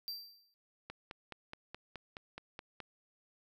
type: tone with exponential decay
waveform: square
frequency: 4699 Hz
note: D8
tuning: in tune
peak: -37 dBFS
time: 0.08-0.54 s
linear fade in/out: 0 ms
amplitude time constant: 100 ms
type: click train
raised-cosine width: 0.3 ms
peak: -28 dBFS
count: 10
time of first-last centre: 0.9-2.803 s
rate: 4.73 Hz
effects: none